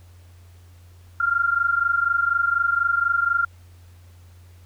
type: tone pair together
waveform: sine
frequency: 1375.9 / 1400 Hz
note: F6 / F6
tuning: -26 / +4 cents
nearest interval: unison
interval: 30 cents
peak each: -22 / -20 dBFS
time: 1.2-3.45 s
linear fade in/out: 5 ms
effects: added 88 Hz sine -45 dBFS peak until 4.65 s + pink hiss -58 dBFS RMS until 4.65 s